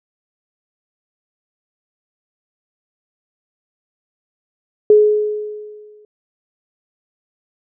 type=tone with exponential decay; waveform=sine; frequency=422.1 Hz; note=G#4; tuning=28 cents sharp; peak=-4 dBFS; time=4.9-6.05 s; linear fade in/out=2 ms; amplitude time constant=250 ms; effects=none